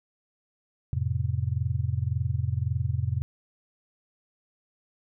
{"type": "chord", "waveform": "sine", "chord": "F major", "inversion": "none", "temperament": "just", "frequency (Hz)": [87.31, 109.13, 130.96], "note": ["F2", "A2", "C3"], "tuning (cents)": [0, -14, 2], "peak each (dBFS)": -29, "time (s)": [0.93, 3.22], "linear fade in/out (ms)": 0, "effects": []}